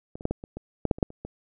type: clicks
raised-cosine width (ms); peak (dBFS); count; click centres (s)
2; -24 / -26 / -10 / -14 / -25 / -22 / -10 / -7 / -25 / -7 / -30 / -22; 12; 0.155 / 0.209 / 0.254 / 0.31 / 0.439 / 0.57 / 0.853 / 0.912 / 0.985 / 1.028 / 1.104 / 1.25
effects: none